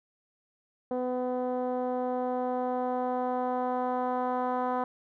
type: tone with low-pass filter sweep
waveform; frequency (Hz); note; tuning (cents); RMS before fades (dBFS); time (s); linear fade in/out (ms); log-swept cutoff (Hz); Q
10% pulse; 251.2; B3; +30; -30; 0.91-4.84; 2; 550 to 960; 1.7
effects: none